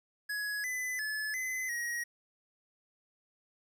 square tone with pitch steps, 1679 / 2008 / 1722 / 2031 / 1894 Hz, G#6 / B6 / A6 / B6 / A#6, +18 / +28 / -38 / +48 / +27 cents, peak -34 dBFS, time 0.29-2.04 s, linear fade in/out 10 ms, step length 350 ms, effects 11-bit

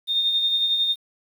sine tone with tremolo, 3657 Hz, A#7, 34 cents flat, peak -17 dBFS, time 0.07-0.96 s, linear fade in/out 50 ms, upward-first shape sine, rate 11 Hz, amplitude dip 40%, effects 8-bit

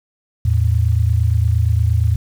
sine tone pair together, 81.38 / 110 Hz, E2 / A2, -22 / 0 cents, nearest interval perfect fourth, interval 522 cents, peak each -15 dBFS, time 0.45-2.16 s, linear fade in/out 5 ms, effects 7-bit

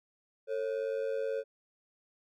triangle ring-modulated tone, 496.8 Hz, B4, 10 cents sharp, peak -26 dBFS, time 0.47-1.44 s, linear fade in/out 50 ms, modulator 49.3 Hz, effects none

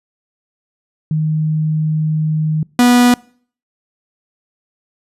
sine / 45% pulse tone pair in turn, 155.56 / 244.6 Hz, D#3 / B3, 0 / -16 cents, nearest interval minor sixth, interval 784 cents, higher second, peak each -13 / -7 dBFS, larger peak second, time 1.11-2.63 / 2.79-3.14 s, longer first, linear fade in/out 2 ms, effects noise-tail reverb RT60 0.5 s tail -25 dB re dry + resampled to 32000 Hz

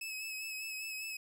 sawtooth tone with vibrato, 2581 Hz, E7, 37 cents flat, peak -36 dBFS, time 0.01-1.17 s, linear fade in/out 5 ms, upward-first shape sine, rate 5 Hz, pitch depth 30 cents each way, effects none

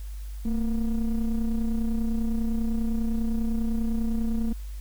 triangle ring-modulated tone, 120 Hz, B2, 49 cents flat, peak -18 dBFS, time 0.45-4.53 s, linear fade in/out 5 ms, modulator 105 Hz, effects added 50 Hz sine -33 dBFS peak until 4.8 s + white hiss -54 dBFS RMS until 4.8 s

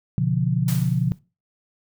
sine chord, B diminished, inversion none, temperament equal with one note detuned, 123.47 / 143.56 / 174.61 Hz, B2 / D3 / F3, 0 / -39 / 0 cents, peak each -23 / -22 / -23 dBFS, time 0.18-1.12 s, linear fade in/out 0 ms
white noise with exponential decay, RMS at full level -30 dBFS, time 0.68-1.19 s, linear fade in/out 2 ms, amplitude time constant 110 ms
effects noise-tail reverb RT60 0.3 s tail -21 dB re dry

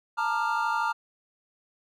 triangle chord, Bb major seventh, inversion third, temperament equal with one note detuned, 880 / 932.3 / 1194.5 / 1396.9 Hz, A5 / Bb5 / D6 / F6, 0 / 0 / +29 / 0 cents, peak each -29 / -27 / -30 / -28 dBFS, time 0.17-0.93 s, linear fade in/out 20 ms, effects none

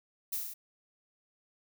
violet noise with echo, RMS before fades -34 dBFS, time 0.32-0.37 s, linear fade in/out 10 ms, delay 34 ms, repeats 5, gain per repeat -2 dB, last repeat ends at 0.54 s, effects none

